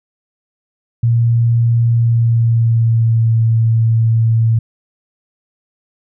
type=tone with pitch glide; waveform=sine; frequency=117 to 113.47 Hz; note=A#2 to A#2; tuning=+7 to -46 cents; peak=-9 dBFS; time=1.03-4.59 s; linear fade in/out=5 ms; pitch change=-53 cents; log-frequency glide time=1.88-3.33 s; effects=none